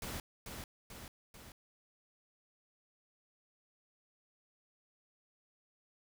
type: noise with echo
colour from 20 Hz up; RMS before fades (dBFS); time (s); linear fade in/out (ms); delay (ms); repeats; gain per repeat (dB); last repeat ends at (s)
pink; -42; 0.02-0.2; 2; 440; 3; -4; 1.52
effects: none